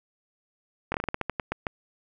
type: slowing click train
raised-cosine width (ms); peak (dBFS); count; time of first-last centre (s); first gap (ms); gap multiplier
0.5; -12; 12; 0.92-1.668; 22; 1.21
effects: none